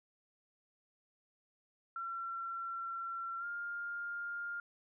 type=tone with pitch glide; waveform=sine; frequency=1359 to 1406.1 Hz; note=F6 to F6; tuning=-48 to +11 cents; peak=-38 dBFS; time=1.96-4.6 s; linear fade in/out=2 ms; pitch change=+59 cents; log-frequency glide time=3.39-3.45 s; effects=none